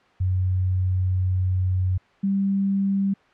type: tone pair in turn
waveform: sine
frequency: 92.5 / 196.34 Hz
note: F#2 / G3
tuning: 0 / +3 cents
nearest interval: octave + minor second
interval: 1303 cents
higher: second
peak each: -19 dBFS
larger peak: neither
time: 0.2-1.98 / 2.23-3.14 s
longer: first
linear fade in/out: 10 ms
effects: white hiss -56 dBFS RMS until 3.33 s + low-pass 2000 Hz 12 dB/octave